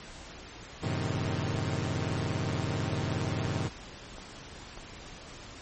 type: chord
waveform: sawtooth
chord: F# diminished seventh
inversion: none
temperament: equal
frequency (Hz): 92.5 / 110 / 130.81 / 155.56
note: F#2 / A2 / C3 / Eb3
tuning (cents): 0 / 0 / 0 / 0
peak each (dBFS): -31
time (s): 0.82-3.69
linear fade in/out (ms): 20
type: click train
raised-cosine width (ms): 1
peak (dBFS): -31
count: 4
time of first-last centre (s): 3-4.775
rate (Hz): 1.69
effects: pink hiss -46 dBFS RMS until 5.61 s + MP3 32 kbps